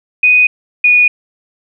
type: tone pair in turn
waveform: sine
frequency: 2489 / 2460 Hz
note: D#7 / D#7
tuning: 0 / -20 cents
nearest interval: unison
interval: 20 cents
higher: first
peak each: -5 dBFS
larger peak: neither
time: 0.23-0.47 / 0.84-1.08 s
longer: neither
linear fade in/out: 5 ms
effects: none